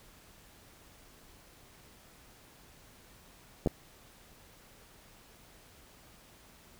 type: clicks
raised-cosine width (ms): 2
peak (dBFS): -15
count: 2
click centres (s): 3.661 / 3.673
effects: pink hiss -58 dBFS RMS until 6.79 s